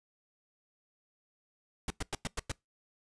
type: noise bursts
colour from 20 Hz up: pink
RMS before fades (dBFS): -34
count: 6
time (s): 1.88-2.518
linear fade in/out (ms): 2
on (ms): 23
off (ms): 100
effects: noise-tail reverb RT60 0.2 s tail -25 dB re dry + resampled to 22050 Hz